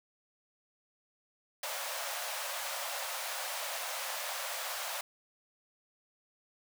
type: high-pass noise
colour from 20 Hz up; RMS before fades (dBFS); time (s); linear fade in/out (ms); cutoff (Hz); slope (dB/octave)
pink; -38; 1.63-5.01; 2; 530; 96
effects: none